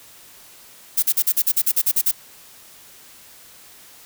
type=noise bursts; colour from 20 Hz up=violet; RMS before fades=-17 dBFS; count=12; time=0.97-2.115 s; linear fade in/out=10 ms; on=56 ms; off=43 ms; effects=white hiss -46 dBFS RMS until 4.05 s